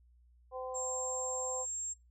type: harmonic tone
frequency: 256.8 Hz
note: C4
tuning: 32 cents flat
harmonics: 2 / 3 / 4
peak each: -40 / -44 / -46 dBFS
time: 0.51-1.66 s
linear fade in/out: 50 ms
type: tone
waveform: sine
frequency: 7500 Hz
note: A#8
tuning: 10 cents sharp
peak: -37 dBFS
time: 0.74-1.94 s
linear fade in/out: 20 ms
effects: noise-tail reverb RT60 0.2 s tail -18 dB re dry + added 60 Hz sine -61 dBFS peak until 2.1 s